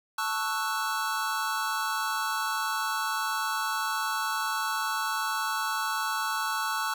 square chord, F# minor seventh, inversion first, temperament equal, 880 / 1108.7 / 1318.5 / 1480 Hz, A5 / C#6 / E6 / F#6, 0 / 0 / 0 / 0 cents, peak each -34 dBFS, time 0.18-6.94 s, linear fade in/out 5 ms, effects none

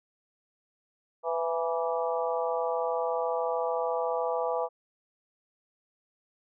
harmonic tone with a mistuned harmonic, 166.3 Hz, E3, 16 cents sharp, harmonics 3 / 4 / 5 / 6 / 7, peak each -30 / -32 / -34 / -36 / -37 dBFS, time 1.23-4.69 s, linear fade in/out 50 ms, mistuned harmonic 6, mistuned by -46 cents, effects none

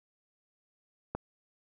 click, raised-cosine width 1 ms, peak -19 dBFS, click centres 1.15 s, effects none

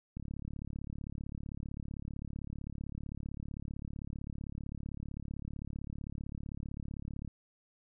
click train, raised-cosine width 5 ms, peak -29 dBFS, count 254, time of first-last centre 0.17-7.277 s, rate 35.6 Hz, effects none

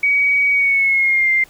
sine tone with pitch glide, 2261 to 2097 Hz, C#7 to C7, +34 to +3 cents, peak -12 dBFS, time 0.03-1.44 s, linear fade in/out 5 ms, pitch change -131 cents, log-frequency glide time 0.52-1.31 s, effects pink hiss -47 dBFS RMS until 1.49 s

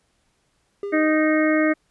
triangle tone with exponential decay, 402.6 Hz, G4, 46 cents sharp, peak -22 dBFS, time 0.83-1.48 s, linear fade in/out 2 ms, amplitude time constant 140 ms
harmonic tone, 310 Hz, D#4, 6 cents flat, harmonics 1 / 2 / 4 / 5 / 6 / 7, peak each -18 / -22 / -29 / -30 / -27 / -28 dBFS, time 0.92-1.74 s, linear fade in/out 20 ms
effects pink hiss -67 dBFS RMS until 1.9 s + resampled to 24000 Hz

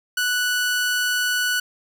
sawtooth tone, 1480 Hz, F#6, in tune, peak -16 dBFS, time 0.17-1.6 s, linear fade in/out 5 ms, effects none

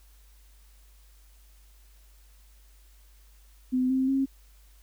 sine tone with pitch steps, 255 / 262.3 / 269.9 Hz, C4 / C4 / C#4, -44 / +4 / -46 cents, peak -22 dBFS, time 3.72-4.26 s, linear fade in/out 20 ms, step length 180 ms, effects added 50 Hz sine -53 dBFS peak until 4.82 s + white hiss -63 dBFS RMS until 4.82 s

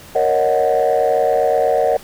sine chord, D# minor seventh, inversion second, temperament equal, 466.2 / 554.4 / 622.3 / 740 Hz, A#4 / C#5 / D#5 / F#5, 0 / 0 / 0 / 0 cents, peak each -17 dBFS, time 0.15-1.97 s, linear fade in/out 5 ms, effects tanh soft clip ceiling -7 dBFS + pink hiss -40 dBFS RMS until 2.03 s

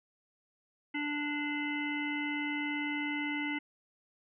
harmonic tone with a mistuned harmonic, 293.7 Hz, D4, in tune, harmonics 1 / 3 / 5 / 7 / 9 / 10, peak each -35 / -43 / -44 / -36 / -46 / -46 dBFS, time 0.94-3.59 s, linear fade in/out 10 ms, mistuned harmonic 10, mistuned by +16 cents, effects none

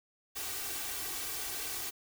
white noise with comb filter, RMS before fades -38 dBFS, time 0.35-1.91 s, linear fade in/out 20 ms, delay 2.6 ms, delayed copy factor +0.7, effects none

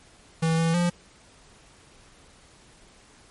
square tone with pitch steps, 162.7 / 164.6 / 174.6 Hz, E3 / E3 / F3, -22 / -2 / 0 cents, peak -21 dBFS, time 0.42-0.9 s, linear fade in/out 10 ms, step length 160 ms, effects pink hiss -54 dBFS RMS until 3.3 s + MP3 48 kbps

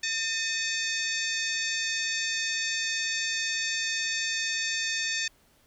harmonic tone with a mistuned harmonic, 902 Hz, A5, 43 cents sharp, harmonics 2 / 3 / 4 / 5 / 6 / 7 / 8, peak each -32 / -34 / -35 / -36 / -37 / -37 / -38 dBFS, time 0.03-5.28 s, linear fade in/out 5 ms, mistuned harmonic 3, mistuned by -120 cents, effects pink hiss -63 dBFS RMS until 5.66 s

